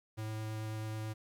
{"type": "tone with vibrato", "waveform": "square", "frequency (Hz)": 109, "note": "A2", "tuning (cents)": -16, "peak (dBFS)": -38, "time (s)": [0.17, 1.14], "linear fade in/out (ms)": 20, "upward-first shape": "triangle", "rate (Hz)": 9.2, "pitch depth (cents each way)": 9, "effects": ["11-bit"]}